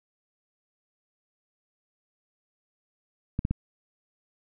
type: clicks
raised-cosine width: 5 ms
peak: -14 dBFS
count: 3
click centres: 3.391 / 3.451 / 3.51 s
effects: none